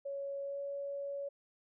sine tone with pitch glide, 557 to 561.8 Hz, C#5 to C#5, +8 to +23 cents, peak -37 dBFS, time 0.05-1.29 s, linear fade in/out 10 ms, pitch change +15 cents, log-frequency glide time 0.42-0.6 s, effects none

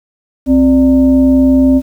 sine tone with frequency modulation, 263 Hz, C4, 9 cents sharp, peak -5 dBFS, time 0.46-1.82 s, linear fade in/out 50 ms, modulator 326 Hz, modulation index 0.49, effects 7-bit

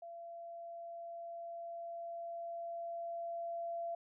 sine tone with level ramp, 680 Hz, F5, 46 cents flat, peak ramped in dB -46 to -37 dBFS, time 0.02-3.95 s, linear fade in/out 5 ms, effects none

